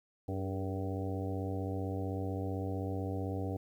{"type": "harmonic tone with a mistuned harmonic", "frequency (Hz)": 95.7, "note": "G2", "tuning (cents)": -41, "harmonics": [1, 2, 3, 4, 5, 6, 7, 8], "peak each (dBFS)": [-36, -44, -40, -45, -43, -49, -48, -47], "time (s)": [0.28, 3.57], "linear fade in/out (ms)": 5, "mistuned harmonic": 4, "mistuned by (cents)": 58, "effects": ["11-bit"]}